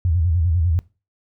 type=tone with vibrato; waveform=sine; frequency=84.5 Hz; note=E2; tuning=43 cents sharp; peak=-15 dBFS; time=0.05-0.79 s; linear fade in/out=0 ms; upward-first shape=square; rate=10 Hz; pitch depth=120 cents each way; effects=noise-tail reverb RT60 0.3 s tail -21 dB re dry